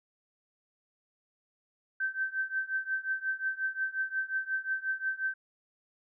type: tone with tremolo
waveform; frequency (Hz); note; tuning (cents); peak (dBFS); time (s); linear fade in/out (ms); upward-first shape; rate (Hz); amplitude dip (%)
sine; 1550; G6; -20; -26; 2-5.34; 5; triangle; 5.6; 95
effects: none